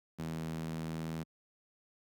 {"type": "tone with high-pass filter", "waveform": "sawtooth", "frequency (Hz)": 80.6, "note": "E2", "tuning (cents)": -38, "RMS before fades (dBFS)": -39, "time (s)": [0.18, 1.24], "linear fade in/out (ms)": 20, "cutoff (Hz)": 180, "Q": 3, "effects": ["Opus 48 kbps"]}